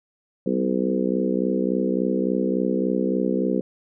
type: harmonic tone with a mistuned harmonic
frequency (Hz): 63.5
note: B1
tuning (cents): +49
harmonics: 3 / 4 / 5 / 6 / 7 / 8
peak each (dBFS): -25 / -26 / -27 / -28 / -28 / -29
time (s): 0.46-3.61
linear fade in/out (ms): 5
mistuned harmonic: 3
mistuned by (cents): +29
effects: none